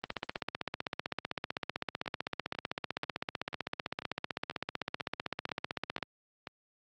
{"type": "two click trains", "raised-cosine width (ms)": 0.3, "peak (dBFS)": [-17, -24], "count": [95, 10], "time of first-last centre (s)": [[0.04, 6.027], [2.06, 6.472]], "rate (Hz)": [15.7, 2.04], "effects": ["high-pass 100 Hz 12 dB/octave", "Opus 24 kbps"]}